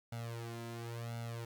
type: tone with flanger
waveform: sawtooth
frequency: 116.54 Hz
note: A#2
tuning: in tune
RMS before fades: -43 dBFS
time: 0.12-1.45 s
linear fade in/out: 5 ms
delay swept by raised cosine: 1.4 to 3 ms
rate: 0.95 Hz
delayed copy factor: +1
effects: 11-bit